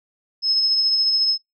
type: tone with tremolo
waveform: sine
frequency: 5180 Hz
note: E8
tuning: 31 cents flat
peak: -14 dBFS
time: 0.42-1.38 s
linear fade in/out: 50 ms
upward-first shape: triangle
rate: 14 Hz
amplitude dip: 35%
effects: noise-tail reverb RT60 0.2 s tail -26 dB re dry